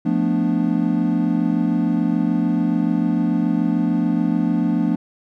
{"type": "chord", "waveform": "triangle", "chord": "B half-diminished seventh", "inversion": "second", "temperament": "equal", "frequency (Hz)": [174.61, 220, 246.9, 293.7], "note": ["F3", "A3", "B3", "D4"], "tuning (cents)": [0, 0, 0, 0], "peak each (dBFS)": -20, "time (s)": [0.05, 4.96], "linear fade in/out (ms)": 10, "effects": []}